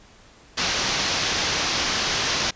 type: low-pass noise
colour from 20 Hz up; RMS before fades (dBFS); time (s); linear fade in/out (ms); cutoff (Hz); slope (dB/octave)
white; -24; 0.57-2.51; 10; 6200; 48
effects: pink hiss -51 dBFS RMS until 2.55 s + resampled to 16000 Hz